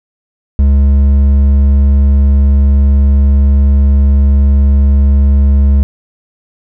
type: tone with hard clipping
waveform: triangle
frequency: 69.7 Hz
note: C#2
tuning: 10 cents sharp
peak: -6 dBFS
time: 0.59-5.83 s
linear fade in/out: 0 ms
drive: 9 dB
effects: none